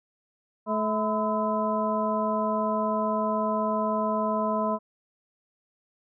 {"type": "harmonic tone with a mistuned harmonic", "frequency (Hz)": 215.9, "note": "A3", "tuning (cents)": -33, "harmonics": [1, 2, 3, 5, 6], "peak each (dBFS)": [-29, -34, -28, -28, -37], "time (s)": [0.66, 4.79], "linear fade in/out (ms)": 50, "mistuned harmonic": 5, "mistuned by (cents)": -110, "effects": []}